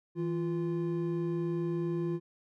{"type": "tone pair together", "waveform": "triangle", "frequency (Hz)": [163.43, 346.3], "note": ["E3", "F4"], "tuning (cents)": [-15, -15], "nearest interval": "octave + minor second", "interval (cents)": 1300, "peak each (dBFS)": [-31, -30], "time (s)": [0.15, 2.2], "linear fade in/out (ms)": 50, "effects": []}